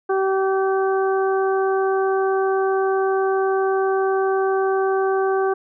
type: harmonic tone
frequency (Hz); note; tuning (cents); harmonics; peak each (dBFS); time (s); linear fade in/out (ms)
384.6; G4; -33; 1 / 2 / 3 / 4; -18 / -24 / -28 / -30; 0.09-5.54; 10
effects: none